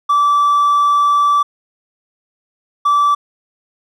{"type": "tone bursts at uneven times", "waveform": "triangle", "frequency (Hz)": 1160, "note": "D6", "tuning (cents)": -22, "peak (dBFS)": -7, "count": 2, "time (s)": [[0.09, 1.43], [2.85, 3.15]], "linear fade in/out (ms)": 10, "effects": ["tanh soft clip ceiling -4 dBFS"]}